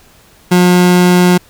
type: tone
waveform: 30% pulse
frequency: 179.1 Hz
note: F3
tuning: 44 cents sharp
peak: -3 dBFS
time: 0.51-1.38 s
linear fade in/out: 10 ms
effects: pink hiss -45 dBFS RMS until 1.49 s